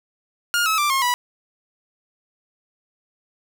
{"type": "tone with pitch steps", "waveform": "sawtooth", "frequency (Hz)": [1418, 1292.8, 1178.7, 1074.6, 979.8], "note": ["F6", "E6", "D6", "C6", "B5"], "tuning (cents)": [26, -34, 6, 46, -14], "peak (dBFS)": -14, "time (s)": [0.54, 1.14], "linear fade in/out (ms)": 0, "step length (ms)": 120, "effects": []}